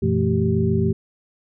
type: tone cluster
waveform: sine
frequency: 92.1 / 119.3 / 166.8 / 219.8 / 386.7 Hz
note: F#2 / A#2 / E3 / A3 / G4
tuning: -7 / +41 / +21 / -2 / -24 cents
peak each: -23 dBFS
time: 0.02-0.93 s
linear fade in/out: 10 ms
effects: none